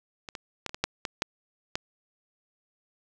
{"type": "clicks", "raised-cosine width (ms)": 0.2, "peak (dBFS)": [-21, -19, -14, -21, -18, -7, -13, -8, -11], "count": 9, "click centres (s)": [0.288, 0.352, 0.663, 0.694, 0.745, 0.84, 1.052, 1.221, 1.755], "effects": []}